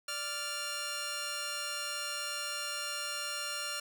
10% pulse tone pair together, 586 / 1393.8 Hz, D5 / F6, -4 / -4 cents, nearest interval octave + minor third, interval 1500 cents, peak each -34 / -28 dBFS, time 0.08-3.8 s, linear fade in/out 5 ms, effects none

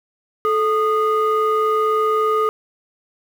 sine tone pair together, 435.5 / 1231.8 Hz, A4 / D#6, -18 / -18 cents, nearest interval octave + tritone, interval 1800 cents, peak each -16 dBFS, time 0.45-2.49 s, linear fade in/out 0 ms, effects tanh soft clip ceiling -11 dBFS + 7-bit

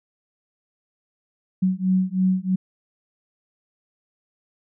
sine beating tone pair, 185 / 188.1 Hz, F#3 / F#3, 0 / +29 cents, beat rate 3.1 Hz, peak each -21 dBFS, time 1.62-2.56 s, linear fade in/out 10 ms, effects none

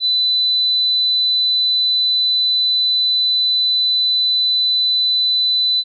sine tone, 4000 Hz, B7, 21 cents sharp, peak -13 dBFS, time 0-5.84 s, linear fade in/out 50 ms, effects none

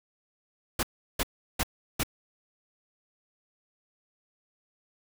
pink noise bursts, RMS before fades -27 dBFS, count 4, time 0.79-2.034 s, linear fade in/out 5 ms, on 41 ms, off 360 ms, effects none

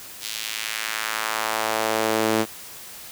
sawtooth tone with high-pass filter sweep, 110 Hz, A2, in tune, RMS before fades -25 dBFS, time 0.2-2.46 s, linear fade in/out 50 ms, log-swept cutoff 3900 to 290 Hz, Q 1.2, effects white hiss -40 dBFS RMS until 3.11 s

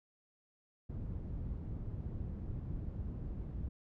white low-pass noise, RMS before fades -41 dBFS, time 0.89-3.69 s, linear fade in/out 10 ms, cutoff 110 Hz, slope 12 dB/octave, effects none

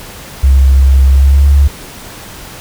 sine tone with pitch glide, 67 to 70.58 Hz, C2 to C#2, +42 to +32 cents, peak -3 dBFS, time 0.43-1.68 s, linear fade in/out 10 ms, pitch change +90 cents, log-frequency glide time 1.1-1.47 s, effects pink hiss -30 dBFS RMS until 2.6 s

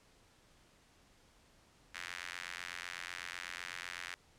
sawtooth tone with high-pass filter, 88 Hz, F2, 14 cents sharp, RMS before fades -45 dBFS, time 1.94-4.15 s, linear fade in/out 10 ms, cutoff 1800 Hz, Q 2, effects pink hiss -66 dBFS RMS until 4.38 s + low-pass 9000 Hz 12 dB/octave

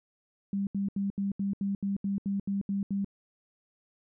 sine tone bursts, 198.2 Hz, G3, 19 cents sharp, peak -27 dBFS, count 12, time 0.53-3.046 s, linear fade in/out 2 ms, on 140 ms, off 76 ms, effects none

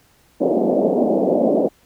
white band-pass noise, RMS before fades -17 dBFS, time 0.4-1.69 s, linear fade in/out 20 ms, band 190 to 660 Hz, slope 48 dB/octave, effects pink hiss -56 dBFS RMS until 1.85 s

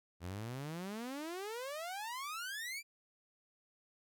sawtooth exponential sweep, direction up, 82.41 to 2400 Hz, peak -37 dBFS, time 0.2-2.83 s, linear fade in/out 50 ms, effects none

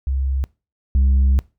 sine tone pair in turn, 67 / 66.73 Hz, C2 / C2, +42 / +35 cents, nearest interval unison, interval 7 cents, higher first, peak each -17 / -9 dBFS, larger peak second, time 0.07-0.44 / 0.95-1.39 s, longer second, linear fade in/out 0 ms, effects noise-tail reverb RT60 0.3 s tail -24 dB re dry + tanh soft clip ceiling -11 dBFS

